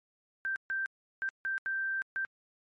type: tone bursts at uneven times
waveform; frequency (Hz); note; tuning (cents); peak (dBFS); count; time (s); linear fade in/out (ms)
sine; 1567; G6; -1; -30; 6; 0.45-0.56 / 0.7-0.86 / 1.22-1.29 / 1.45-1.58 / 1.66-2.02 / 2.16-2.25; 0
effects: MP3 48 kbps